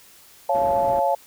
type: chord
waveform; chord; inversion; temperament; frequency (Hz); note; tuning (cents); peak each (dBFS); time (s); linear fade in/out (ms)
sine; Db augmented; none; just; 554.4 / 693 / 866.2; Db5 / F5 / A5; 0 / -14 / -27; -22; 0.49-1.15; 5
type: low-pass noise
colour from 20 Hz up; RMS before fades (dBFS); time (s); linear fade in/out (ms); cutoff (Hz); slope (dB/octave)
white; -35; 0.54-1; 10; 560; 12
effects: white hiss -50 dBFS RMS until 1.26 s